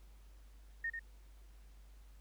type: tone with echo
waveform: sine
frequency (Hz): 1841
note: A#6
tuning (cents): -22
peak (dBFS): -35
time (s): 0.84-0.9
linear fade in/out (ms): 5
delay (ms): 94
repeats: 1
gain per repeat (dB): -5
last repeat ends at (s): 0.994
effects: added 50 Hz sine -55 dBFS peak until 2.2 s + pink hiss -70 dBFS RMS until 2.2 s